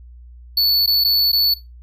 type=tone with dropouts; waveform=square; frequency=4448 Hz; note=C#8; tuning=5 cents sharp; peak=-13 dBFS; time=0.57-1.54 s; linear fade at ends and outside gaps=5 ms; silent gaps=0.862-0.874 / 1.04-1.046 / 1.319-1.329 s; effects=noise-tail reverb RT60 0.2 s tail -17 dB re dry + added 60 Hz sine -38 dBFS peak until 1.82 s